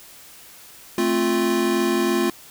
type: chord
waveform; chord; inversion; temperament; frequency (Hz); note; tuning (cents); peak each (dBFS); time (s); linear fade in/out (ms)
square; F major; first; equal with one note detuned; 220 / 263.1 / 349.2; A3 / C4 / F4; 0 / +10 / 0; -25 / -26 / -21; 0.98-2.3; 2
effects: white hiss -45 dBFS RMS until 2.5 s